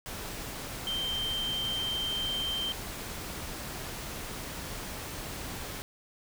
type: tone in noise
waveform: sine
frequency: 3136 Hz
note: G7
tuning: in tune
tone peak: -30 dBFS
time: 0.87-2.72 s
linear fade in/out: 0 ms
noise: pink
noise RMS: -39 dBFS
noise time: 0.06-5.82 s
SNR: +6 dB
effects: none